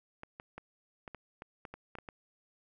clicks, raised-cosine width 0.5 ms, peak -29 dBFS, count 11, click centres 0.234 / 0.399 / 0.58 / 1.078 / 1.147 / 1.421 / 1.652 / 1.74 / 1.953 / 1.986 / 2.088 s, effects none

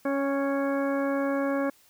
harmonic tone with a mistuned harmonic, 277.2 Hz, C#4, in tune, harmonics 1 / 2 / 3 / 4 / 5 / 6 / 8, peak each -27 / -28 / -39 / -36 / -40 / -38 / -45 dBFS, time 0.05-1.7 s, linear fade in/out 5 ms, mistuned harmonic 3, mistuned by -17 cents, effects white hiss -60 dBFS RMS until 1.89 s

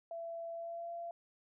sine tone with pitch glide, 670 to 682.5 Hz, E5 to F5, +28 to -40 cents, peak -40 dBFS, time 0.11-1.11 s, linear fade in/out 2 ms, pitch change +32 cents, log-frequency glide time 0.53-0.91 s, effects none

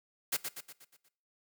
white noise with echo, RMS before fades -31 dBFS, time 0.32-0.37 s, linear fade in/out 10 ms, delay 120 ms, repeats 6, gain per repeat -6 dB, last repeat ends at 1.09 s, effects noise-tail reverb RT60 0.5 s tail -20 dB re dry + high-pass 150 Hz 12 dB/octave

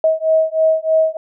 sine beating tone pair, 636 / 639.2 Hz, D#5 / D#5, +38 / +47 cents, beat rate 3.2 Hz, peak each -15 dBFS, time 0.04-1.17 s, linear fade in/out 2 ms, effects none

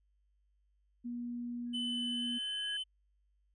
sine tone, 240.4 Hz, B3, 46 cents flat, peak -37 dBFS, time 1.04-2.39 s, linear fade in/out 20 ms
sine tone with exponential growth, 1658 Hz, G#6, 3 cents flat, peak -39 dBFS, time 1.66-2.77 s, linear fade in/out 5 ms, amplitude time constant 240 ms
triangle tone with pitch glide, 3019 to 3049 Hz, F#7 to G7, +34 to -49 cents, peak -34 dBFS, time 1.73-2.84 s, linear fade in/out 20 ms, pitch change +17 cents, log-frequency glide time 2.09-2.36 s
effects added 50 Hz sine -70 dBFS peak until 3.54 s + resampled to 24000 Hz

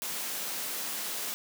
white high-pass noise, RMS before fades -35 dBFS, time 0.02-1.34 s, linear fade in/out 0 ms, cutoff 160 Hz, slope 96 dB/octave, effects none

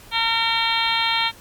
harmonic tone, 456.7 Hz, A#4, 36 cents flat, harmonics 2 / 3 / 4 / 5 / 6 / 7 / 8 / 9, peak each -24 / -28 / -29 / -25 / -30 / -24 / -26 / -28 dBFS, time 0.11-1.32 s, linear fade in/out 50 ms, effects pink hiss -45 dBFS RMS until 1.4 s + MP3 96 kbps

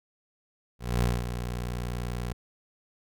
20% pulse tone with ADSR envelope, 60.3 Hz, B1, 41 cents flat, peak -17 dBFS, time 0.79-2.33 s, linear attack 230 ms, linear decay 210 ms, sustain -9 dB, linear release 6 ms, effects none

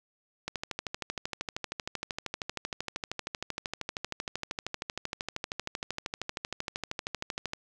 click train, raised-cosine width 0.2 ms, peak -16 dBFS, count 92, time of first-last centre 0.48-7.534 s, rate 12.9 Hz, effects none

